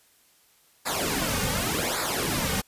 pink noise with flanger, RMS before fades -27 dBFS, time 0.85-2.62 s, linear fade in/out 20 ms, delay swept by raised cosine 0.33 to 3.03 ms, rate 0.87 Hz, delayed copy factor -0.85, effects white hiss -61 dBFS RMS until 2.67 s + resampled to 32000 Hz

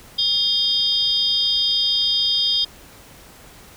sine tone cluster, 3212 / 3652 / 4921 Hz, G7 / A#7 / D#8, +41 / -36 / -20 cents, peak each -21 dBFS, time 0.18-2.65 s, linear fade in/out 10 ms, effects pink hiss -45 dBFS RMS until 3.76 s

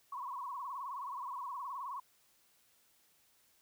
sine tone with vibrato, 1046.5 Hz, C6, in tune, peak -39 dBFS, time 0.12-2 s, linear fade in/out 5 ms, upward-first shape sine, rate 19 Hz, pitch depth 140 cents each way, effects white hiss -70 dBFS RMS until 3.61 s

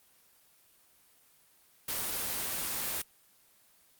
white noise, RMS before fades -34 dBFS, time 1.88-3.02 s, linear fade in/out 5 ms, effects white hiss -64 dBFS RMS until 3.99 s + Opus 24 kbps

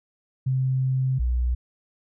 sine tone pair in turn, 130.81 / 61.08 Hz, C3 / B1, 0 / -18 cents, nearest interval octave + minor second, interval 1318 cents, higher first, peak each -20 dBFS, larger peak neither, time 0.46-1.19 / 1.19-1.55 s, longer first, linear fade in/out 10 ms, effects none

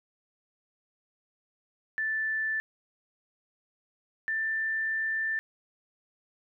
sine tone pair in turn, 1760 / 1776.3 Hz, A6 / A6, 0 / +16 cents, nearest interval unison, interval 16 cents, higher second, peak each -27 dBFS, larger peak neither, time 1.98-2.6 / 4.28-5.39 s, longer second, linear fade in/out 0 ms, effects none

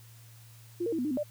sine tone with pitch steps, 348.4 / 463.1 / 325.8 / 247.4 / 303.7 / 253.7 / 594 Hz, F4 / A#4 / E4 / B3 / D#4 / B3 / D5, -4 / -11 / -20 / +3 / -42 / +47 / +20 cents, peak -28 dBFS, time 0.8-1.234 s, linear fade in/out 10 ms, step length 62 ms, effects added 114 Hz sine -51 dBFS peak until 1.3 s + white hiss -58 dBFS RMS until 1.3 s

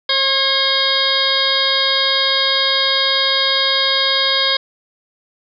harmonic tone with a mistuned harmonic, 539 Hz, C#5, 49 cents flat, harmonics 1 / 2 / 3 / 4 / 6 / 7 / 8 / 9, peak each -24 / -24 / -23 / -24 / -19 / -19 / -24 / -21 dBFS, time 0.09-4.57 s, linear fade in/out 5 ms, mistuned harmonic 3, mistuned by +18 cents, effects none

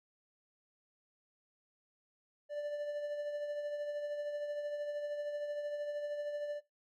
triangle tone with tremolo, 587.3 Hz, D5, in tune, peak -32 dBFS, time 2.49-6.61 s, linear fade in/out 50 ms, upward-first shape triangle, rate 13 Hz, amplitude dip 45%, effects noise-tail reverb RT60 0.2 s tail -18 dB re dry

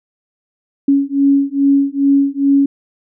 sine beating tone pair, 277.1 / 279.5 Hz, C#4 / C#4, -1 / +14 cents, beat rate 2.4 Hz, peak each -13 dBFS, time 0.88-2.66 s, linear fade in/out 5 ms, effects none

